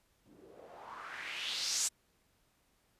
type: noise with low-pass filter sweep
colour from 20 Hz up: blue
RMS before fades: -40 dBFS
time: 0.25-1.89 s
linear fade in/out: 20 ms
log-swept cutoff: 250 to 7900 Hz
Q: 3.2
effects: pink hiss -73 dBFS RMS until 2.99 s + resampled to 32000 Hz